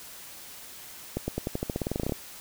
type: accelerating click train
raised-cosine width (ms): 2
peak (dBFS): -15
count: 17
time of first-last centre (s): 1.17-2.122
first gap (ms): 110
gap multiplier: 0.91
effects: white hiss -45 dBFS RMS until 2.4 s